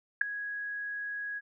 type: tone with ADSR envelope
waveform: sine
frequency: 1661.2 Hz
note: G#6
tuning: in tune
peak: -16 dBFS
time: 0.21-1.41 s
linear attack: 6 ms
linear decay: 3 ms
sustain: -18 dB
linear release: 36 ms
effects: none